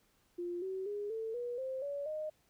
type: tone with pitch steps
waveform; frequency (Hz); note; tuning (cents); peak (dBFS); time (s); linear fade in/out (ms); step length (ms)
sine; 350 / 379.5 / 411.4 / 446.1 / 483.7 / 524.4 / 568.6 / 616.5; F4 / F#4 / G#4 / A4 / B4 / C5 / C#5 / D#5; +4 / +44 / -16 / +24 / -36 / +4 / +44 / -16; -36; 0.38-2.3; 10; 240
effects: pink hiss -72 dBFS RMS until 2.49 s